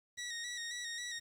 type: tone with vibrato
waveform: 15% pulse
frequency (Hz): 1901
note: A#6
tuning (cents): +33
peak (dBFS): -33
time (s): 0.17-1.2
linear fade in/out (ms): 20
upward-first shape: square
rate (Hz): 3.7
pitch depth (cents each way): 36
effects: low-pass 9000 Hz 12 dB/octave + 10-bit